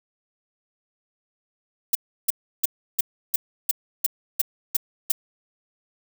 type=noise bursts; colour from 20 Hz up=violet; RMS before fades=-19 dBFS; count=10; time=1.93-5.12 s; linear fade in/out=5 ms; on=22 ms; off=330 ms; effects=none